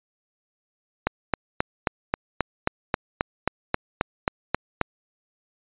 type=click train; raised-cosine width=0.5 ms; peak=-5 dBFS; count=15; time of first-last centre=1.07-4.813 s; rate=3.74 Hz; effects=resampled to 8000 Hz